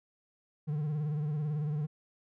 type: tone with vibrato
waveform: triangle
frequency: 150 Hz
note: D3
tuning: 37 cents sharp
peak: -28 dBFS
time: 0.67-1.87 s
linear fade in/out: 20 ms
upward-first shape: sine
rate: 18 Hz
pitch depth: 70 cents each way
effects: none